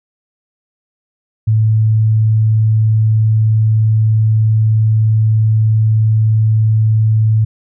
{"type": "tone", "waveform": "sine", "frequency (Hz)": 109.6, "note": "A2", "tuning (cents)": -6, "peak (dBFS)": -8, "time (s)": [1.47, 7.45], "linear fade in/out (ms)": 10, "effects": []}